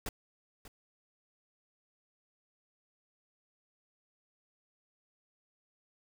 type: noise with echo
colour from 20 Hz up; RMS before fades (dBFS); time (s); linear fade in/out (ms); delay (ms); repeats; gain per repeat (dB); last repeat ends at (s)
pink; -37; 0.06-0.09; 2; 590; 1; -14; 0.68
effects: none